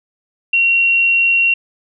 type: tone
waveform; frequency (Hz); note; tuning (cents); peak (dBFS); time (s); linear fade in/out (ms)
sine; 2742; F7; -32; -10; 0.53-1.54; 5
effects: none